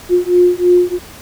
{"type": "beating tone pair", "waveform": "sine", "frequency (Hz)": [354.6, 357.7], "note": ["F4", "F4"], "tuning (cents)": [26, 41], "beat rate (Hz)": 3.1, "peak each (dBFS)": -11, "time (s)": [0.09, 0.99], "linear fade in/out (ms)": 50, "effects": ["pink hiss -36 dBFS RMS until 1.21 s"]}